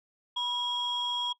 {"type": "tone pair together", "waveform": "sine", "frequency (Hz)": [976, 3292], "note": ["B5", "G#7"], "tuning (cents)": [-21, -16], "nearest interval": "octave + major sixth", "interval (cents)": 2105, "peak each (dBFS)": [-33, -28], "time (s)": [0.36, 1.33], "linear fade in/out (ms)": 10, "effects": ["noise-tail reverb RT60 0.1 s tail -20 dB re dry", "tanh soft clip ceiling -24 dBFS"]}